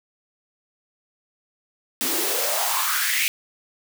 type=noise with high-pass filter sweep; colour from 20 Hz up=white; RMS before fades=-23 dBFS; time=2.01-3.28 s; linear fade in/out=0 ms; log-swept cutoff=250 to 2500 Hz; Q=5.1; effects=none

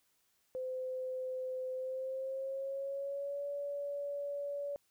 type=tone with pitch glide; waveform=sine; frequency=514 to 570.3 Hz; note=C5 to C#5; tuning=-31 to +49 cents; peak=-36 dBFS; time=0.55-4.76 s; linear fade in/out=0 ms; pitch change=+180 cents; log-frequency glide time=1.73-3.46 s; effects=white hiss -75 dBFS RMS until 4.9 s

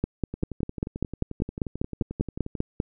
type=two click trains; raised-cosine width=3 ms; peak=-20 / -11 dBFS; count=26 / 15; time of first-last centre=0.34-2.552 / 0.04-2.801 s; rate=11.3 / 5.07 Hz; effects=none

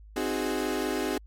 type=chord; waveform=35% pulse; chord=Ab dominant seventh; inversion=first; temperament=equal; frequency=261.6 / 311.1 / 370 / 415.3 Hz; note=C4 / Eb4 / Gb4 / Ab4; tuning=0 / 0 / 0 / 0 cents; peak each=-31 dBFS; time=0.16-1.18 s; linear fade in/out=5 ms; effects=added 52 Hz sine -46 dBFS peak until 1.26 s + MP3 64 kbps

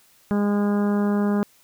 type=harmonic tone; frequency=204.7 Hz; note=G#3; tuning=25 cents flat; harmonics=1 / 2 / 3 / 4 / 5 / 6 / 7 / 8; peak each=-19 / -27 / -33 / -35 / -37 / -38 / -40 / -42 dBFS; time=0.31-1.43 s; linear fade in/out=0 ms; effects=white hiss -57 dBFS RMS until 1.63 s

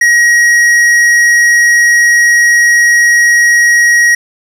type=tone with tanh clipping; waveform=sine; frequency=1896 Hz; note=A#6; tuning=29 cents sharp; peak=-6 dBFS; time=0.01-4.15 s; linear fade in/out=5 ms; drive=11 dB; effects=none

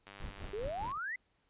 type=click train; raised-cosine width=0.3 ms; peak=-34 dBFS; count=85; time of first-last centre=0.07-0.915 s; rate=99.4 Hz
type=noise with tremolo; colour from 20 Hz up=brown; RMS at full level=-42 dBFS; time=0.2-0.98 s; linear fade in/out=5 ms; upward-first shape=sine; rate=5 Hz; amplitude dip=85%
type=exponential sweep; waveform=sine; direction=up; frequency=392 to 2073 Hz; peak=-36 dBFS; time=0.53-1.16 s; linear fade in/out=5 ms
effects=pink hiss -75 dBFS RMS until 1.49 s + resampled to 8000 Hz

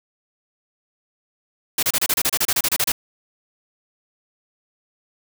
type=noise bursts; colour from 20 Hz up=white; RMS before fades=-19 dBFS; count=15; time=1.78-2.92 s; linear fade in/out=5 ms; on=48 ms; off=30 ms; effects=none

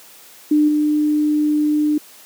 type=tone with level steps; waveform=sine; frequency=300.2 Hz; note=D4; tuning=38 cents sharp; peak=-10 / -13 dBFS; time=0.51-1.98 s; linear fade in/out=5 ms; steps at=0.68 s; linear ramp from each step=5 ms; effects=white hiss -44 dBFS RMS until 2.25 s + high-pass 200 Hz 12 dB/octave

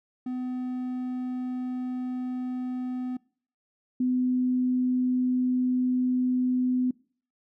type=tone pair in turn; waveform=triangle / sine; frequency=252.3 / 252.3 Hz; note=B3 / B3; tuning=+37 / +37 cents; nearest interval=unison; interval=0 cents; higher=neither; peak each=-27 / -22 dBFS; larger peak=second; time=0.26-3.17 / 4-6.91 s; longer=neither; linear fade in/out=5 ms; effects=noise-tail reverb RT60 0.5 s tail -24 dB re dry

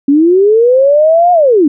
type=linear two-way sweep; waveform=sine; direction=up then down; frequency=271.7 to 721 to 271.7 Hz; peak=-4 dBFS; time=0.08-1.68 s; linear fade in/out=5 ms; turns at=1.32 s; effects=none

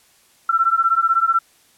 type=beating tone pair; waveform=sine; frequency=1339 / 1355 Hz; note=E6 / E6; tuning=+27 / +47 cents; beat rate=16 Hz; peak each=-17 dBFS; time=0.49-1.39 s; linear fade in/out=5 ms; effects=white hiss -55 dBFS RMS until 1.77 s + low-pass 12000 Hz 12 dB/octave

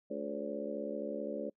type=harmonic tone with a mistuned harmonic; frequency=71.7 Hz; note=D2; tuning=41 cents flat; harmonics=3 / 4 / 5 / 6 / 7 / 8; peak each=-43 / -43 / -45 / -43 / -43 / -41 dBFS; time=0.1-1.5 s; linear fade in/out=10 ms; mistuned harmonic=7; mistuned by=+55 cents; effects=noise-tail reverb RT60 0.1 s tail -25 dB re dry

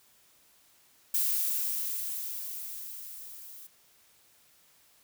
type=noise with level ramp; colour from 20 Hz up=violet; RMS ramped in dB=-27 to -48 dBFS; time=1.14-3.67 s; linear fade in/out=5 ms; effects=white hiss -63 dBFS RMS until 5.03 s

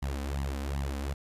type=tone with flanger; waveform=sawtooth; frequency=69.3 Hz; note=C#2; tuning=in tune; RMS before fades=-33 dBFS; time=0.02-1.14 s; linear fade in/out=10 ms; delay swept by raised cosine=0.99 to 3.99 ms; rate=2.6 Hz; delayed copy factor=+0.9; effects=resampled to 32000 Hz + 11-bit

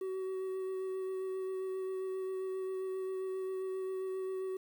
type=tone with vibrato; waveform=triangle; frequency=377.7 Hz; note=F#4; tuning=36 cents sharp; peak=-33 dBFS; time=0.01-4.57 s; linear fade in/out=5 ms; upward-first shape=sine; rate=7.5 Hz; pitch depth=13 cents each way; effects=10-bit

